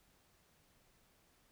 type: silence
effects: pink hiss -71 dBFS RMS until 1.51 s